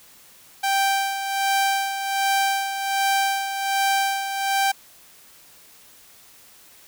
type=tone with tremolo; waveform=sawtooth; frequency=784 Hz; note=G5; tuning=in tune; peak=-14 dBFS; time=0.63-4.72 s; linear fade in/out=10 ms; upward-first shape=sine; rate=1.3 Hz; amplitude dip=60%; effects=white hiss -50 dBFS RMS until 6.87 s